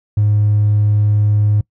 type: tone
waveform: triangle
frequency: 104.5 Hz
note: G#2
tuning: 11 cents sharp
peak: -7 dBFS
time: 0.17-1.61 s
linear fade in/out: 5 ms
effects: noise-tail reverb RT60 0.1 s tail -25 dB re dry + tanh soft clip ceiling -6 dBFS